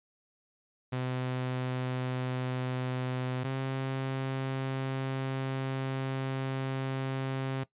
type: tone pair in turn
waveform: sawtooth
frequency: 127.6 / 133.23 Hz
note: C3 / C3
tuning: -43 / +32 cents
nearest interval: minor second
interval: 75 cents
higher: second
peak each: -27 dBFS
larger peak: neither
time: 0.92-3.44 / 3.44-7.64 s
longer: second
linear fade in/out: 10 ms
effects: noise-tail reverb RT60 0.1 s tail -18 dB re dry + resampled to 8000 Hz